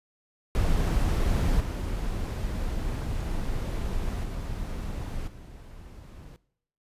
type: noise with level steps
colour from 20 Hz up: brown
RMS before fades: -24 / -30 / -33 / -44 dBFS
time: 0.55-6.36 s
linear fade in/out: 0 ms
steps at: 1.6 / 4.23 / 5.27 s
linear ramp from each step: 10 ms
effects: noise-tail reverb RT60 0.7 s tail -19 dB re dry + resampled to 32000 Hz